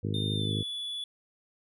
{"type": "harmonic tone", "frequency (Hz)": 51.91, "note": "G#1", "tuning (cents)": 0, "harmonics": [2, 3, 4, 5, 6, 7, 8, 9], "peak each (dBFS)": [-31, -35, -37, -39, -41, -42, -43, -44], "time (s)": [0.03, 0.63], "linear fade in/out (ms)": 10}
{"type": "tone with pitch glide", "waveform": "triangle", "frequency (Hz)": [3620, 3431], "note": ["A7", "A7"], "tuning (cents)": [48, -44], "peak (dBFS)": -32, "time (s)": [0.14, 1.04], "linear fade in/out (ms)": 2, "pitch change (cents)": -92, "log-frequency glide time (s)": [0.34, 0.54]}
{"effects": []}